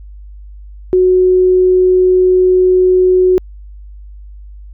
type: tone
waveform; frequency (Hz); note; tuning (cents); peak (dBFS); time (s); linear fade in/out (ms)
sine; 368; F#4; -9; -6; 0.93-3.38; 0
effects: added 50 Hz sine -30 dBFS peak until 4.73 s